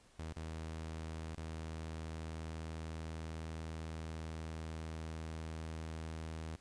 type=tone with dropouts; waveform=sawtooth; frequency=80.1 Hz; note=E2; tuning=49 cents flat; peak=-38 dBFS; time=0.19-6.56 s; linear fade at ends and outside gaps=0 ms; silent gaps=0.327-0.363 / 1.347-1.375 s; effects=pink hiss -66 dBFS RMS until 6.6 s + resampled to 22050 Hz